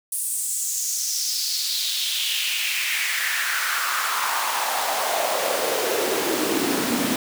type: noise with high-pass filter sweep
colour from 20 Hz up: pink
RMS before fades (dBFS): -24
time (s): 0.12-7.16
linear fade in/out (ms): 2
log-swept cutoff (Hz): 9700 to 230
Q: 3.4
effects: none